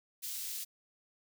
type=high-pass noise; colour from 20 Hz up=white; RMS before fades=-40 dBFS; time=0.22-0.65 s; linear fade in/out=20 ms; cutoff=3600 Hz; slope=12 dB/octave; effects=none